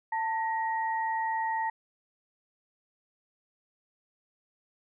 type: tone pair together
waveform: sine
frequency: 892 / 1890.1 Hz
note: A5 / A#6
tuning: +23 / +23 cents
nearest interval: octave + minor second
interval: 1300 cents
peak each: -28 / -35 dBFS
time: 0.12-1.7 s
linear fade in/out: 5 ms
effects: none